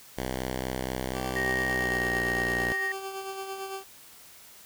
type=tone with pitch glide; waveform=5% pulse; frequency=64.2 to 59.9 Hz; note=C2 to A#1; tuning=-32 to +48 cents; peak=-19 dBFS; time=0.17-2.73 s; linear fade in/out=10 ms; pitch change=-120 cents; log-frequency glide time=1.66-2.1 s
type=tone with tremolo; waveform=20% pulse; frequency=387.3 Hz; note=G4; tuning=21 cents flat; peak=-28 dBFS; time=1.13-3.84 s; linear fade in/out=50 ms; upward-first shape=sine; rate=8.9 Hz; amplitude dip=45%
type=tone; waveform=sine; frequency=1864.7 Hz; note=A#6; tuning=in tune; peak=-27 dBFS; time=1.36-2.92 s; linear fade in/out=2 ms
effects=white hiss -51 dBFS RMS until 4.65 s